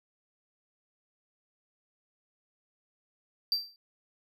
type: tone with exponential decay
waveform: triangle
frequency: 4690 Hz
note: D8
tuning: 3 cents flat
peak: -21 dBFS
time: 3.52-3.76 s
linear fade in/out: 1 ms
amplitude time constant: 51 ms
effects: none